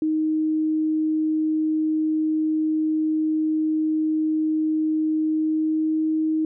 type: tone with pitch glide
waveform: sine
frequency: 312.2 to 314.4 Hz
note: D#4 to D#4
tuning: +6 to +18 cents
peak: -19 dBFS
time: 0.02-6.45 s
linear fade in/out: 2 ms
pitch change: +12 cents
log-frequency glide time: 5.26-6.06 s
effects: none